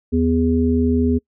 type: harmonic tone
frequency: 82.41 Hz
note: E2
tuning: in tune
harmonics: 1 / 3 / 5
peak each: -20 / -16 / -22 dBFS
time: 0.12-1.19 s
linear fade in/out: 20 ms
effects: noise-tail reverb RT60 0.1 s tail -24 dB re dry